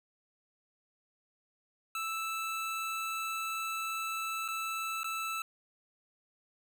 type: tone with dropouts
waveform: 25% pulse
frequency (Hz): 1318.5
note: E6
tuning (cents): 0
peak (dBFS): -30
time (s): 1.95-5.42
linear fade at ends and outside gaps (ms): 2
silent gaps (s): 4.48-4.485 / 5.033-5.043
effects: none